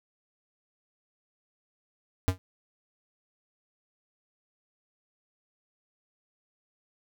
square tone with exponential decay, 92.5 Hz, F#2, in tune, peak -17 dBFS, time 2.28-2.38 s, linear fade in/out 0 ms, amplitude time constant 21 ms, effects none

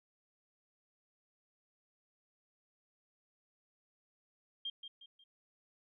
sine tone with echo, 3200 Hz, G7, 35 cents sharp, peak -37 dBFS, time 4.65-4.7 s, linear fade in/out 5 ms, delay 180 ms, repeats 3, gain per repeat -8 dB, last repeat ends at 5.24 s, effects none

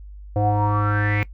square tone with low-pass filter sweep, 103.83 Hz, G#2, in tune, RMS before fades -20 dBFS, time 0.36-1.23 s, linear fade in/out 0 ms, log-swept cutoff 620 to 2300 Hz, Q 9.3, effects noise-tail reverb RT60 0.1 s tail -20 dB re dry + added 50 Hz sine -36 dBFS peak until 1.33 s

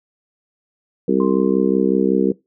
harmonic tone, 65.41 Hz, C2, in tune, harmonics 3 / 4 / 5 / 6 / 7, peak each -20 / -20 / -20 / -20 / -20 dBFS, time 1.08-2.32 s, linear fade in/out 5 ms
sine tone with exponential decay, 1046.5 Hz, C6, in tune, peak -26 dBFS, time 1.2-2.08 s, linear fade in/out 2 ms, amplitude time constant 190 ms
effects noise-tail reverb RT60 0.2 s tail -20 dB re dry

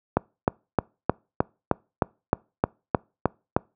click train, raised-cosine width 1 ms, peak -4 dBFS, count 12, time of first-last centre 0.17-3.565 s, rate 3.24 Hz, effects noise-tail reverb RT60 0.3 s tail -26 dB re dry + high-pass 80 Hz 12 dB/octave

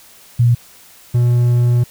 sine / triangle tone pair in turn, 119.7 / 121.16 Hz, A#2 / B2, +46 / -33 cents, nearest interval unison, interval 21 cents, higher second, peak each -8 dBFS, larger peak neither, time 0.39-0.55 / 1.14-1.84 s, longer second, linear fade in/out 10 ms, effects white hiss -44 dBFS RMS until 1.9 s

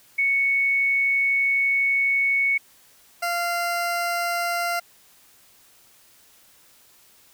sine / 20% pulse tone pair in turn, 2217 / 692.7 Hz, C#7 / F5, 0 / -14 cents, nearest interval octave + minor sixth, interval 2014 cents, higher first, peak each -18 dBFS, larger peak neither, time 0.18-2.58 / 3.22-4.8 s, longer first, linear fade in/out 10 ms, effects white hiss -55 dBFS RMS until 7.33 s

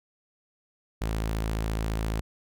sawtooth tone, 54.5 Hz, A1, 16 cents flat, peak -23 dBFS, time 1.01-2.21 s, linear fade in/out 10 ms, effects none

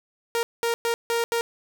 sawtooth tone bursts at uneven times, 466.2 Hz, A#4, in tune, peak -18 dBFS, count 5, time 0.35-0.43 / 0.63-0.74 / 0.85-0.94 / 1.1-1.24 / 1.32-1.41 s, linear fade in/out 0 ms, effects none

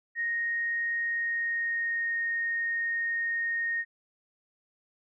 sine tone with pitch glide, 1864.7 to 1854 Hz, A#6 to A#6, 0 to -10 cents, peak -27 dBFS, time 0.15-3.85 s, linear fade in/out 50 ms, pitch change -10 cents, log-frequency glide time 0.99-2.21 s, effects none

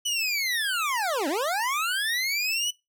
25% pulse linear two-way sweep, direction down then up, 2996 to 261.6 to 2996 Hz, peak -21 dBFS, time 0.05-2.71 s, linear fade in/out 10 ms, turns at 1.28 s, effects noise-tail reverb RT60 0.2 s tail -20 dB re dry

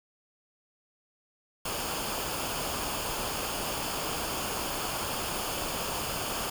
pink noise with comb filter, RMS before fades -33 dBFS, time 1.65-6.5 s, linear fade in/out 5 ms, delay 0.51 ms, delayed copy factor -0.55, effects none

